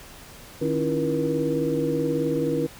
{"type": "tone cluster", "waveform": "sine", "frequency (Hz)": [153.6, 275.5, 320.2, 338.9, 477.3], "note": ["D#3", "C#4", "D#4", "E4", "A#4"], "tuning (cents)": [-22, -11, 50, 48, 41], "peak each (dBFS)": [-29, -27, -30, -29, -25], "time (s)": [0.61, 2.67], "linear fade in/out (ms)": 10, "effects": ["tanh soft clip ceiling -10 dBFS", "pink hiss -45 dBFS RMS until 2.79 s"]}